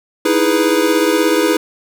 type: chord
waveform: square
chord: E major seventh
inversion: third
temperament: equal with one note detuned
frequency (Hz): 312.9 / 329.6 / 415.3 / 493.9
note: D#4 / E4 / G#4 / B4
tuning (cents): +10 / 0 / 0 / 0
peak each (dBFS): -18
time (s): 0.25-1.57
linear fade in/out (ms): 5
effects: none